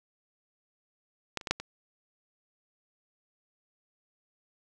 clicks, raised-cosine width 0.2 ms, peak -14 / -27 / -17 / -7 / -21 dBFS, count 5, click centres 1.373 / 1.412 / 1.472 / 1.51 / 1.6 s, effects none

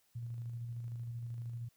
sine tone with tremolo, 118 Hz, A#2, 22 cents sharp, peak -38 dBFS, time 0.15-1.69 s, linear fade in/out 10 ms, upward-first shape square, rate 13 Hz, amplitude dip 25%, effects white hiss -73 dBFS RMS until 1.76 s

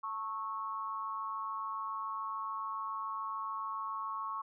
sine tone with amplitude modulation, 1100 Hz, C#6, 14 cents flat, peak -32 dBFS, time 0.03-4.42 s, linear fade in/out 10 ms, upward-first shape sine, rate 207 Hz, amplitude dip 80%, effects none

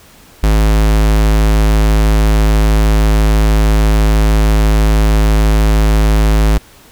square tone, 53.1 Hz, G#1, 39 cents sharp, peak -8 dBFS, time 0.43-6.58 s, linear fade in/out 5 ms, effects pink hiss -42 dBFS RMS until 6.91 s

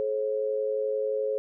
sine tone pair together, 428.6 / 540 Hz, A4 / C#5, -45 / -45 cents, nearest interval major third, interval 400 cents, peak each -28 dBFS, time 0-1.38 s, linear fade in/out 0 ms, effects none

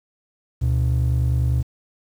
triangle ring-modulated tone, 97.5 Hz, G2, 9 cents flat, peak -11 dBFS, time 0.61-1.63 s, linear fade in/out 20 ms, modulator 25 Hz, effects tanh soft clip ceiling -9 dBFS + 8-bit

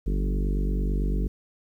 harmonic tone with a mistuned harmonic, 49 Hz, G1, in tune, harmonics 1 / 3 / 4 / 5 / 6 / 7 / 8 / 9, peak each -23 / -33 / -35 / -37 / -39 / -40 / -41 / -42 dBFS, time 0.06-1.28 s, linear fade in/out 10 ms, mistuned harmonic 3, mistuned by +25 cents, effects 10-bit

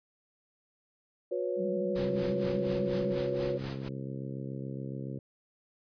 sine chord, F# suspended fourth, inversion none, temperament equal with one note detuned, 362.6 / 493.9 / 554.4 Hz, F#4 / B4 / C#5, -35 / 0 / 0 cents, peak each -34 dBFS, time 1.31-3.58 s, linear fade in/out 10 ms
sine tone with vibrato, 193.5 Hz, G3, 22 cents flat, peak -34 dBFS, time 1.56-3.2 s, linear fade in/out 50 ms, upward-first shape square, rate 12 Hz, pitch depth 75 cents each way
pink noise with tremolo, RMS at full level -41 dBFS, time 1.95-3.89 s, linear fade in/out 10 ms, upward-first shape sine, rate 4.2 Hz, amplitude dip 80%
harmonic tone, 67.1 Hz, C2, 44 cents sharp, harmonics 2 / 3 / 4 / 5 / 6 / 7 / 8, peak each -38 / -42 / -44 / -46 / -48 / -49 / -50 dBFS, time 1.97-5.19 s, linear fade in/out 5 ms
effects resampled to 11025 Hz

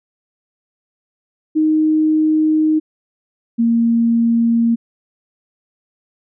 sine tone pair in turn, 311.1 / 231.8 Hz, D#4 / A#3, 0 / -10 cents, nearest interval perfect fourth, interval 510 cents, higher first, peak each -11 / -11 dBFS, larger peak neither, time 1.55-2.8 / 3.58-4.76 s, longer first, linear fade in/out 20 ms, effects none

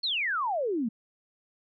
sine exponential sweep, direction down, 4435 to 210 Hz, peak -26 dBFS, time 0.03-0.89 s, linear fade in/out 10 ms, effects none

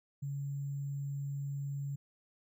sine tone with sample-and-hold, 140.6 Hz, C#3, 25 cents sharp, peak -35 dBFS, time 0.22-1.96 s, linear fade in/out 10 ms, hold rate 7350 Hz, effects none

